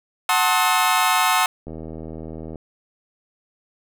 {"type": "chord", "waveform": "sawtooth", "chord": "F# diminished seventh", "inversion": "none", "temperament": "just", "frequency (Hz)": [740, 888, 1065.6, 1278.7], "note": ["F#5", "A5", "C6", "Eb6"], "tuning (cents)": [0, 16, 31, 47], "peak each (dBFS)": -18, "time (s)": [0.29, 1.46], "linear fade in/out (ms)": 2}
{"type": "click train", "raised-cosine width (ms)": 2, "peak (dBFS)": -21, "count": 72, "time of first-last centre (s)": [1.67, 2.558], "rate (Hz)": 80}
{"effects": []}